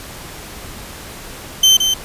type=tone with echo; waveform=30% pulse; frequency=3093 Hz; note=G7; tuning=24 cents flat; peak=-4 dBFS; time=1.63-1.77 s; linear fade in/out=5 ms; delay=170 ms; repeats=1; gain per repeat=-6 dB; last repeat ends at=1.94 s; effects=pink hiss -33 dBFS RMS until 2.04 s + resampled to 32000 Hz